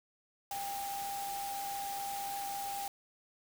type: tone in noise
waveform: sine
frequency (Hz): 797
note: G5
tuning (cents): +28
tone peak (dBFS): -37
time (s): 0.51-2.88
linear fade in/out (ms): 2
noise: white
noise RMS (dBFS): -44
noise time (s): 0.51-2.88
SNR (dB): +4
effects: none